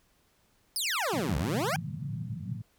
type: exponential two-way sweep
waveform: 20% pulse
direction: down then up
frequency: 5350 to 63.5 to 830 Hz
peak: -23 dBFS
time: 0.76-1.76 s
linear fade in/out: 0 ms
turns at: 1.37 s
type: band-pass noise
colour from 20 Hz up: pink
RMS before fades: -36 dBFS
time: 1.13-2.62 s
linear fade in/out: 5 ms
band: 110 to 190 Hz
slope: 48 dB/octave
effects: pink hiss -68 dBFS RMS until 2.78 s